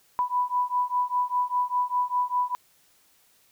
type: beating tone pair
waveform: sine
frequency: 987 / 992 Hz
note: B5 / B5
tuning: -1 / +7 cents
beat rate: 5 Hz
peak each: -26 dBFS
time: 0.19-2.55 s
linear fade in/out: 0 ms
effects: white hiss -62 dBFS RMS until 3.51 s